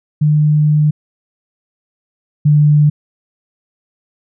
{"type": "tone pair in turn", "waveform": "sine", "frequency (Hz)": [150.8, 148.72], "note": ["D3", "D3"], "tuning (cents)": [46, 22], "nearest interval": "unison", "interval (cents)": 24, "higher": "first", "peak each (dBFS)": [-8, -6], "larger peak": "second", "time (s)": [[0.21, 0.91], [2.45, 2.9]], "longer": "first", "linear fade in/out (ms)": 10, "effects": []}